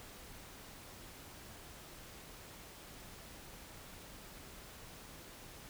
silence, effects pink hiss -53 dBFS RMS until 5.69 s

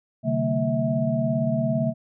sine tone cluster, 132.1 / 149.7 / 192.3 / 227.7 / 647 Hz, C3 / D3 / G3 / A#3 / E5, +17 / +33 / -33 / -40 / -32 cents, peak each -27 / -28 / -31 / -25 / -26 dBFS, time 0.23-1.94 s, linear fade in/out 50 ms, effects none

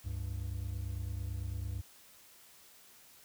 triangle tone pair together, 69.3 / 98.27 Hz, C#2 / G2, 0 / +5 cents, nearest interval tritone, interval 605 cents, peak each -37 / -36 dBFS, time 0.04-1.82 s, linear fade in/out 20 ms, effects white hiss -59 dBFS RMS until 3.24 s

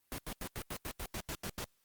pink noise bursts, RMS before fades -40 dBFS, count 11, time 0.12-1.642 s, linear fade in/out 0 ms, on 62 ms, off 84 ms, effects white hiss -75 dBFS RMS until 1.84 s + Opus 32 kbps

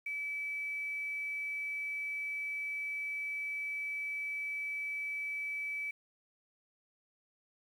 sine tone with quantisation, 2300 Hz, D7, 37 cents flat, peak -35 dBFS, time 0.06-5.91 s, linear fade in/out 5 ms, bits 10, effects none

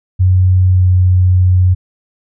sine tone with pitch glide, 92.3 to 91.45 Hz, F#2 to F#2, -4 to -20 cents, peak -6 dBFS, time 0.19-1.75 s, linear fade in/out 20 ms, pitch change -16 cents, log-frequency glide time 0.71-0.85 s, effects none

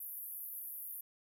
white band-pass noise, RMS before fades -45 dBFS, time 0-1.01 s, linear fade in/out 5 ms, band 11000 to 15000 Hz, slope 96 dB/octave, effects none

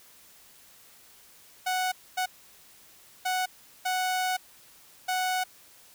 sawtooth tone bursts at uneven times, 740 Hz, F#5, in tune, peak -22 dBFS, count 5, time 1.66-1.92 / 2.17-2.26 / 3.25-3.46 / 3.85-4.37 / 5.08-5.44 s, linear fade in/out 10 ms, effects white hiss -55 dBFS RMS until 5.94 s

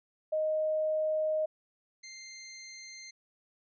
sine / 5% pulse tone pair in turn, 622.3 / 2093 Hz, D#5 / C7, 0 / 0 cents, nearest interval octave + major sixth, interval 2100 cents, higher second, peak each -27 / -31 dBFS, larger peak first, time 0.32-1.46 / 2.03-3.11 s, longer first, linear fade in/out 10 ms, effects resampled to 16000 Hz

